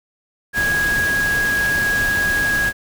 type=tone in noise; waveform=sine; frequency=1652 Hz; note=G#6; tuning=10 cents flat; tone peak=-16 dBFS; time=0.53-2.73 s; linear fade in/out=50 ms; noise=pink; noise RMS=-26 dBFS; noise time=0.53-2.73 s; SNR=+7 dB; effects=none